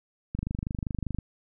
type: click train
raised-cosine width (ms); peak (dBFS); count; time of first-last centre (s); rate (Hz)
5; -18; 22; 0.35-1.187; 25.1
effects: none